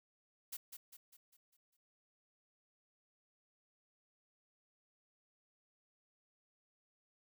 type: noise with echo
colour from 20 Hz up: blue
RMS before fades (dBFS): -44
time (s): 0.52-0.57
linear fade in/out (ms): 10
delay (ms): 200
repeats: 6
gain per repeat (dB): -6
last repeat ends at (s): 1.77
effects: none